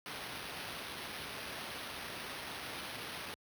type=noise with sample-and-hold; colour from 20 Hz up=white; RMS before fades=-44 dBFS; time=0.06-3.34 s; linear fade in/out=0 ms; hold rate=7350 Hz; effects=high-pass 60 Hz 12 dB/octave